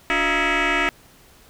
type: tone with frequency modulation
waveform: sine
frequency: 291.2 Hz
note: D4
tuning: 15 cents flat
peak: -15 dBFS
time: 0.1-0.89 s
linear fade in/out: 0 ms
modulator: 326 Hz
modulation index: 7.5
effects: tanh soft clip ceiling -16 dBFS + pink hiss -51 dBFS RMS until 1.49 s